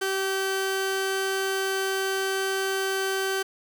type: tone pair together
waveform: sawtooth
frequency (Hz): 385.6 / 771.2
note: G4 / G5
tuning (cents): -28 / -28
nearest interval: octave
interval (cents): 1200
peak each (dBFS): -22 / -23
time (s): 0.01-3.43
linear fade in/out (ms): 10
effects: none